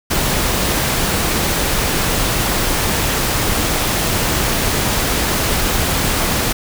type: noise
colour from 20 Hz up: pink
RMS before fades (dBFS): -17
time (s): 0.1-6.53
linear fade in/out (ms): 10
effects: none